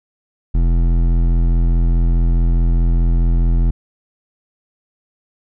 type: tone with hard clipping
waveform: triangle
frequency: 42.38 Hz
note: E1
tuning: 49 cents sharp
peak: -13 dBFS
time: 0.54-3.71 s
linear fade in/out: 10 ms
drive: 16 dB
effects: none